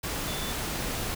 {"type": "tone in noise", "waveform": "sine", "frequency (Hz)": 3504, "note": "A7", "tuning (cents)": -8, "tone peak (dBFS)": -39, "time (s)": [0.27, 0.53], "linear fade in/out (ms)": 10, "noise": "pink", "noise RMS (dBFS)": -32, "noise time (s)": [0.03, 1.15], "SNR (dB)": -10, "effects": []}